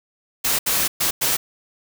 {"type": "noise bursts at uneven times", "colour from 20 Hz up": "white", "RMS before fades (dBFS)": -20, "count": 4, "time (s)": [[0.44, 0.59], [0.66, 0.88], [1, 1.11], [1.21, 1.37]], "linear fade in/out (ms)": 10, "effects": []}